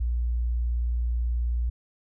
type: tone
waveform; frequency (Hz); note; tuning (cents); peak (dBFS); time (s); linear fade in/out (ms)
sine; 59.3; A#1; +30; -23; 0-1.7; 10
effects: none